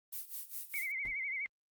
violet noise with tremolo, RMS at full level -40 dBFS, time 0.12-0.92 s, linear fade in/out 10 ms, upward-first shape sine, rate 4.9 Hz, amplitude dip 85%
sine tone with vibrato, 2164 Hz, C#7, 42 cents flat, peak -35 dBFS, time 0.74-1.46 s, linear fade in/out 0 ms, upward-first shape sine, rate 12 Hz, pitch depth 99 cents each way
brown noise with exponential decay, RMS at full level -37 dBFS, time 1.05-1.17 s, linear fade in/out 2 ms, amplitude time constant 24 ms
effects Opus 24 kbps

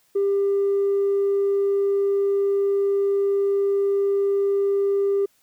triangle tone with tanh clipping, 397.8 Hz, G4, 25 cents sharp, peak -18 dBFS, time 0.15-5.26 s, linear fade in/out 10 ms, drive 5 dB, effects white hiss -63 dBFS RMS until 5.42 s

